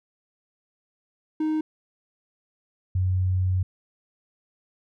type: tone pair in turn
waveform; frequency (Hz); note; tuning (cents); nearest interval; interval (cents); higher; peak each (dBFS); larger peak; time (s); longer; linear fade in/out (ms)
triangle / sine; 311.1 / 92.49; D#4 / F#2; 0 / 0; octave + major sixth; 2100; first; -20; neither; 1.4-1.61 / 2.95-3.63; second; 5
effects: none